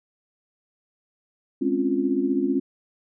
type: chord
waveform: sine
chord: Db major seventh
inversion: second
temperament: equal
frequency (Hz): 207.7 / 261.6 / 277.2 / 349.2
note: Ab3 / C4 / Db4 / F4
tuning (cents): 0 / 0 / 0 / 0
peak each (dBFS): -30 / -25 / -24 / -26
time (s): 1.61-2.6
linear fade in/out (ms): 10
effects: none